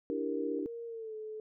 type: chord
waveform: sine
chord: E half-diminished seventh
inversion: third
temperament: equal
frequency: 293.7 / 329.6 / 392 / 466.2 Hz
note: D4 / E4 / G4 / Bb4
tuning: 0 / 0 / 0 / 0 cents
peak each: -36 / -39 / -38 / -36 dBFS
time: 0.1-0.66 s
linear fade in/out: 0 ms
type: tone with pitch glide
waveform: sine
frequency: 466.2 to 432.5 Hz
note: A#4 to A4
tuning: 0 to -30 cents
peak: -39 dBFS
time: 0.59-1.4 s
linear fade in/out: 2 ms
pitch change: -130 cents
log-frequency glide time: 0.86-1.15 s
effects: none